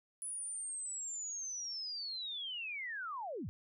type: linear sweep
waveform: sine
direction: down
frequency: 10000 to 63.5 Hz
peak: -39 dBFS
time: 0.22-3.49 s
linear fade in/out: 0 ms
effects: none

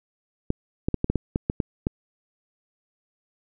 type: clicks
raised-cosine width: 3 ms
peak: -9 dBFS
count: 10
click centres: 0.504 / 0.885 / 0.943 / 1.044 / 1.1 / 1.157 / 1.359 / 1.499 / 1.602 / 1.869 s
effects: none

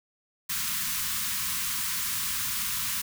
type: band-stop noise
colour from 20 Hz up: white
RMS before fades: -30 dBFS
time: 0.49-3.02 s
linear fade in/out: 10 ms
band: 240 to 960 Hz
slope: 96 dB/octave
effects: none

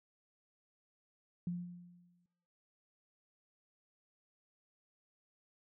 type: tone with exponential decay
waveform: sine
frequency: 175.8 Hz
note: F3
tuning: 12 cents sharp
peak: -33 dBFS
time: 1.47-2.26 s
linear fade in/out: 2 ms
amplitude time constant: 170 ms
effects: noise-tail reverb RT60 0.8 s tail -17 dB re dry

